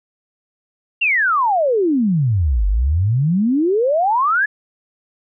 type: exponential two-way sweep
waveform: sine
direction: down then up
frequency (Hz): 2841 to 46.3 to 1742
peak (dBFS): -13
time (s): 1.01-4.46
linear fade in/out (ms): 10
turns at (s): 2.67
effects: none